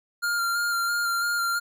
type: tone with vibrato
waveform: square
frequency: 1396.9 Hz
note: F6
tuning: in tune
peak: -24 dBFS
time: 0.22-1.6 s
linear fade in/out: 20 ms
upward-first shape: square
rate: 3 Hz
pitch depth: 16 cents each way
effects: none